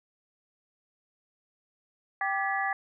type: harmonic tone with a mistuned harmonic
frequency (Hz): 391.6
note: G4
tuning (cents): -2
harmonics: 2 / 3 / 4 / 5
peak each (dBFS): -30 / -35 / -32 / -33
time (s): 2.21-2.73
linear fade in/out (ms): 2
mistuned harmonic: 4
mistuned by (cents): +140
effects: none